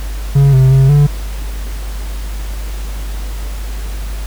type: tone with pitch steps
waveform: triangle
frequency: 139.1 / 131.3 / 134.1 / 145 Hz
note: C#3 / C3 / C3 / D3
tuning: +6 / +6 / +43 / -22 cents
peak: -3 dBFS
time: 0.35-1.07 s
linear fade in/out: 10 ms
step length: 180 ms
effects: added 50 Hz sine -19 dBFS peak until 4.26 s + pink hiss -33 dBFS RMS until 4.26 s